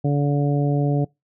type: harmonic tone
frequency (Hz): 143.7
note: D3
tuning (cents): -37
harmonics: 1 / 2 / 3 / 4 / 5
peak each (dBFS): -18 / -24 / -28 / -30 / -32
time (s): 0.04-1.05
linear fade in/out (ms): 10
effects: noise-tail reverb RT60 0.2 s tail -25 dB re dry